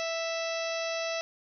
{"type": "harmonic tone", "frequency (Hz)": 659.3, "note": "E5", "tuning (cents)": 0, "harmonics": [1, 2, 3, 4, 5, 6, 7, 8, 9], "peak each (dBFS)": [-32, -41, -41, -38, -45, -43, -46, -42, -44], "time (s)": [0, 1.21], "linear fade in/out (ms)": 0, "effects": []}